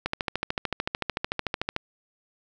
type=click train; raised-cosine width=0.3 ms; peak=-10 dBFS; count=24; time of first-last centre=0.06-1.764 s; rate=13.5 Hz; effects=none